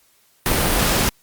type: noise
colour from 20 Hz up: pink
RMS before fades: -18 dBFS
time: 0.46-1.09 s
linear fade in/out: 0 ms
effects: white hiss -58 dBFS RMS until 1.22 s + Opus 48 kbps